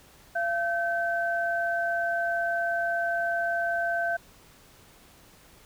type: tone pair together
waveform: sine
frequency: 684.1 / 1541 Hz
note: F5 / G6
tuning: -36 / -30 cents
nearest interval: octave + major second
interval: 1406 cents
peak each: -27 / -28 dBFS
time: 0.35-4.17 s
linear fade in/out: 10 ms
effects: pink hiss -55 dBFS RMS until 5.65 s